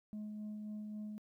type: tone with tremolo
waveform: sine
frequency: 211.7 Hz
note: G#3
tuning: 33 cents sharp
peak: -38 dBFS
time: 0.13-1.18 s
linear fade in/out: 0 ms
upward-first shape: sine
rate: 3.7 Hz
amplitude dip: 30%
effects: tanh soft clip ceiling -40 dBFS + 13-bit